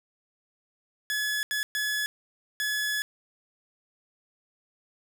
sawtooth tone bursts at uneven times, 1703 Hz, G#6, 43 cents sharp, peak -23 dBFS, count 4, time 1.1-1.43 / 1.51-1.63 / 1.75-2.06 / 2.6-3.02 s, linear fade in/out 0 ms, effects none

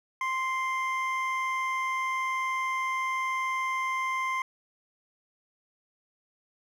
triangle tone pair together, 1046.5 / 2093 Hz, C6 / C7, 0 / 0 cents, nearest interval octave, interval 1200 cents, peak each -27 / -30 dBFS, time 0.21-4.42 s, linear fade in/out 2 ms, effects none

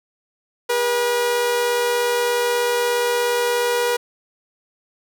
sawtooth tone pair together, 405.7 / 482.5 Hz, G#4 / B4, -41 / -40 cents, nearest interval minor third, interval 301 cents, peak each -25 / -14 dBFS, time 0.69-3.97 s, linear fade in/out 10 ms, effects none

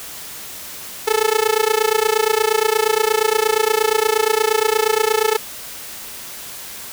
sawtooth tone with amplitude modulation, 435.9 Hz, A4, 16 cents flat, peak -7 dBFS, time 1.07-5.37 s, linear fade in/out 10 ms, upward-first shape sine, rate 28.5 Hz, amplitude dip 95%, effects white hiss -33 dBFS RMS until 6.92 s

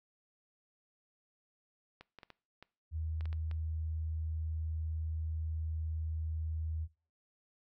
clicks, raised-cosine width 0.3 ms, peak -34 dBFS, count 9, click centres 2.01 / 2.187 / 2.232 / 2.303 / 2.626 / 3.209 / 3.256 / 3.329 / 3.513 s
sine tone, 79.5 Hz, D#2, 38 cents sharp, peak -34 dBFS, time 2.91-6.88 s, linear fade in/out 50 ms
effects noise-tail reverb RT60 0.4 s tail -22 dB re dry

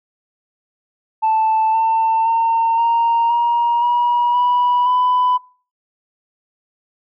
sine tone with pitch steps, 880 / 895.9 / 912.1 / 928.6 / 945.3 / 962.4 / 979.8 / 997.5 Hz, A5 / A5 / A#5 / A#5 / A#5 / B5 / B5 / B5, 0 / +31 / -38 / -7 / +24 / -45 / -14 / +17 cents, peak -11 dBFS, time 1.22-5.38 s, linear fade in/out 20 ms, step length 520 ms, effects noise-tail reverb RT60 0.4 s tail -24 dB re dry + tanh soft clip ceiling -10 dBFS

